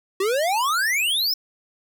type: exponential sweep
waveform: square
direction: up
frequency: 370 to 5410 Hz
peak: -20 dBFS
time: 0.2-1.34 s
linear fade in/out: 5 ms
effects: none